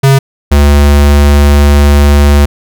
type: tone pair in turn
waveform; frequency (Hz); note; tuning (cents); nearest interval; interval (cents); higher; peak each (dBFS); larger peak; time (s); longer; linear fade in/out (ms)
square; 136 / 72.04; C#3 / D2; -33 / -33; major seventh; 1100; first; -3; neither; 0.03-0.19 / 0.51-2.46; second; 10
effects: none